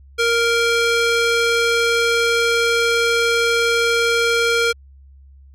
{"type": "tone with band-pass filter", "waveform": "square", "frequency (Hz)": 466.2, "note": "A#4", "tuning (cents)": 0, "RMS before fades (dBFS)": -17, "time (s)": [0.18, 4.73], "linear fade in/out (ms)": 20, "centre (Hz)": 2600, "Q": 0.56, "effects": ["added 68 Hz sine -42 dBFS peak until 5.54 s"]}